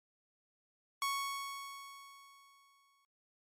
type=tone with exponential decay; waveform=sawtooth; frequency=1108.7 Hz; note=C#6; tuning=in tune; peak=-28 dBFS; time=1.02-3.05 s; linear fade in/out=1 ms; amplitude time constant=440 ms; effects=MP3 64 kbps